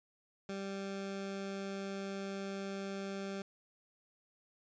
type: tone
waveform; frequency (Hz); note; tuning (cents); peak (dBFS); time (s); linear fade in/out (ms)
20% pulse; 196; G3; 0; -34; 0.49-3.42; 2
effects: resampled to 16000 Hz